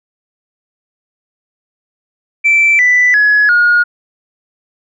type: tone with pitch steps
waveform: sine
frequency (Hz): 2332 / 1983.8 / 1687.5 / 1435.5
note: D7 / B6 / G#6 / F6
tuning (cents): -13 / +7 / +27 / +47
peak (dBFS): -5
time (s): 2.44-3.84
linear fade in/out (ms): 20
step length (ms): 350
effects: tanh soft clip ceiling -3 dBFS